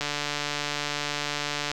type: click train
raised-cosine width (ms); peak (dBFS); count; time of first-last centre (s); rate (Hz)
0.2; -11; 250; 0.01-1.715; 146
effects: none